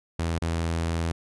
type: tone with dropouts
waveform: sawtooth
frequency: 83 Hz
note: E2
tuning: 12 cents sharp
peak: -21 dBFS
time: 0.19-1.12 s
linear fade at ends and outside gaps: 5 ms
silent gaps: 0.386-0.419 s
effects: resampled to 24000 Hz